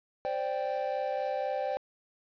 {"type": "chord", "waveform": "triangle", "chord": "C suspended second", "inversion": "none", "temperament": "equal", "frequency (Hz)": [523.3, 587.3, 784], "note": ["C5", "D5", "G5"], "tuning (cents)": [0, 0, 0], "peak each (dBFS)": -32, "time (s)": [0.25, 1.77], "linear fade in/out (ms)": 0, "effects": ["resampled to 11025 Hz", "9-bit"]}